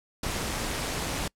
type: noise with amplitude modulation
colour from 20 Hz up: pink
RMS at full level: -28 dBFS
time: 0.23-1.28 s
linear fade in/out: 5 ms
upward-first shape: sine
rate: 281 Hz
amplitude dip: 65%
effects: noise-tail reverb RT60 0.1 s tail -26 dB re dry + low-pass 11000 Hz 12 dB/octave